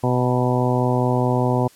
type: harmonic tone with a mistuned harmonic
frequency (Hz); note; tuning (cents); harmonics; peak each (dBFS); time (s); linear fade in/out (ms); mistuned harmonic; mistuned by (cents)
125.1; B2; +23; 1 / 2 / 3 / 4 / 5 / 6 / 7 / 8; -20 / -23 / -25 / -26 / -27 / -28 / -28 / -29; 0.03-1.68; 10; 8; -37
effects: white hiss -51 dBFS RMS until 1.75 s + low-pass 12000 Hz 12 dB/octave